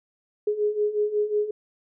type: beating tone pair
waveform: sine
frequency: 415.3 / 420.8 Hz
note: G#4 / G#4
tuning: 0 / +23 cents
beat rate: 5.5 Hz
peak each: -27 / -23 dBFS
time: 0.47-1.51 s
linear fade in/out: 5 ms
effects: none

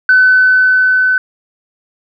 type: tone with level ramp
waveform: sine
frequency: 1511 Hz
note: F#6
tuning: 36 cents sharp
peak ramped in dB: -3 to -8 dBFS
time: 0.09-1.18 s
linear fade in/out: 2 ms
effects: tanh soft clip ceiling 0 dBFS

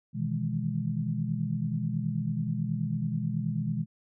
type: chord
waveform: sine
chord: E major seventh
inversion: second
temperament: equal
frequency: 123.47 / 155.56 / 164.81 / 207.7 Hz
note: B2 / D#3 / E3 / G#3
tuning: 0 / 0 / 0 / 0 cents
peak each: -33 dBFS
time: 0.13-3.86 s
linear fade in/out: 50 ms
effects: none

